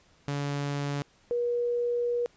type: tone pair in turn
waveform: sawtooth / sine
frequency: 142.8 / 480.3 Hz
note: D3 / B4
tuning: -48 / -48 cents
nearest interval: octave + major sixth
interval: 2100 cents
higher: second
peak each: -25 dBFS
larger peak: neither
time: 0.28-1.02 / 1.31-2.26 s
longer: second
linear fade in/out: 0 ms
effects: pink hiss -62 dBFS RMS until 2.36 s + resampled to 16000 Hz